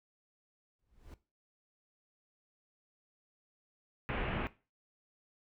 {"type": "noise with exponential growth", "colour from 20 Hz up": "brown", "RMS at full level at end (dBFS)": -45, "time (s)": [0.79, 1.14], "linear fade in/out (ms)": 1, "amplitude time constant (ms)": 74}
{"type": "low-pass noise", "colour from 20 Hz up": "pink", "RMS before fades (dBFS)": -36, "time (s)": [4.09, 4.47], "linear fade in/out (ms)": 0, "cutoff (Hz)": 2900, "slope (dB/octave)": 48}
{"effects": ["noise-tail reverb RT60 0.3 s tail -17 dB re dry"]}